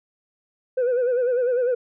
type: tone with vibrato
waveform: sine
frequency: 495.7 Hz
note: B4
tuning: 6 cents sharp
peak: -16 dBFS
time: 0.77-1.75 s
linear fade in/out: 10 ms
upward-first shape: sine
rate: 10 Hz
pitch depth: 78 cents each way
effects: tanh soft clip ceiling -17 dBFS